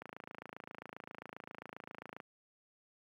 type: click train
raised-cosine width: 0.5 ms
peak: -30 dBFS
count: 61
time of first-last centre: 0.02-2.202 s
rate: 27.5 Hz
effects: high-pass 150 Hz 12 dB/octave + 11-bit